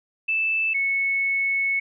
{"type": "tone pair in turn", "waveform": "sine", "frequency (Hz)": [2637, 2204], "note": ["E7", "C#7"], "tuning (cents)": [0, -11], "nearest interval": "minor third", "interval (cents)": 311, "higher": "first", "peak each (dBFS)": -20, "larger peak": "neither", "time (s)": [[0.28, 0.74], [0.74, 1.8]], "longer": "second", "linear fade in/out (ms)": 10, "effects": []}